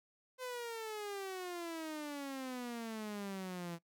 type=exponential sweep; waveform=sawtooth; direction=down; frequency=515 to 166.9 Hz; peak=-37 dBFS; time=0.38-3.79 s; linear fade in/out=50 ms; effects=noise-tail reverb RT60 0.1 s tail -20 dB re dry